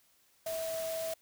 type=tone in noise; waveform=sine; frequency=650 Hz; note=E5; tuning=24 cents flat; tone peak=-34 dBFS; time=0.46-1.14 s; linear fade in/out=5 ms; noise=white; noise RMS=-43 dBFS; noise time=0.46-1.14 s; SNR=+6 dB; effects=white hiss -68 dBFS RMS until 1.21 s